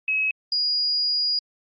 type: tone pair in turn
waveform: sine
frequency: 2561 / 4879 Hz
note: D#7 / D#8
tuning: +49 / -35 cents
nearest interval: major seventh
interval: 1116 cents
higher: second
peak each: -20 dBFS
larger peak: neither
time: 0.08-0.31 / 0.52-1.39 s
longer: second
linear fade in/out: 2 ms
effects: Opus 32 kbps